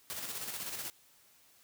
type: noise with tremolo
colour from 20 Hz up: white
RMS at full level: -39 dBFS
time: 0.1-0.9 s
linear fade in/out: 0 ms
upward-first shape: square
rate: 16 Hz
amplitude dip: 40%
effects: white hiss -64 dBFS RMS until 1.63 s + high-pass 60 Hz 12 dB/octave